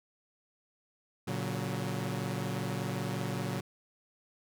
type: chord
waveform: sawtooth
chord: F# major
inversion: first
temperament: equal with one note detuned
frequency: 116.54 / 141.75 / 185 Hz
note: A#2 / C#3 / F#3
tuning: 0 / +39 / 0 cents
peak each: -33 dBFS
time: 1.27-3.61 s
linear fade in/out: 10 ms
effects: none